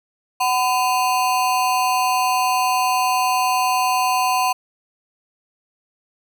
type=ring-modulated tone; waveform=square; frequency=880 Hz; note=A5; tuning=in tune; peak=-14 dBFS; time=0.4-4.53 s; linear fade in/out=10 ms; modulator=130 Hz; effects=none